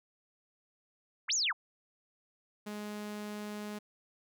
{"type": "linear two-way sweep", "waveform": "sine", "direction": "up then down", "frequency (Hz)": [732, 7170, 732], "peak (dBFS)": -28, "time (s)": [1.28, 1.53], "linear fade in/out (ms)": 20, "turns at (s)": 1.34}
{"type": "tone", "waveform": "sawtooth", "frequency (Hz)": 209, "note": "G#3", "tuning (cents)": 11, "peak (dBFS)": -35, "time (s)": [2.66, 3.79], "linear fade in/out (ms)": 10}
{"effects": []}